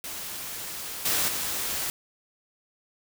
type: noise with level steps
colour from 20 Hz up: white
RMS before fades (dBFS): -36 / -25 / -30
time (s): 0.04-1.9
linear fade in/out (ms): 0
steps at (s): 1.05 / 1.28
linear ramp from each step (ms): 5
effects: none